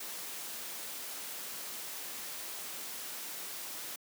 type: noise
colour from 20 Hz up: white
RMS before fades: -42 dBFS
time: 0-3.96 s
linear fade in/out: 5 ms
effects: high-pass 200 Hz 12 dB/octave